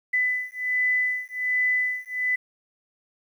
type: beating tone pair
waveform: sine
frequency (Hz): 2000 / 2001.3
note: B6 / B6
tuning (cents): +21 / +22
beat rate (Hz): 1.3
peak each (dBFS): -25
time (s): 0.13-2.36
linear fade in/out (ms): 10
effects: 9-bit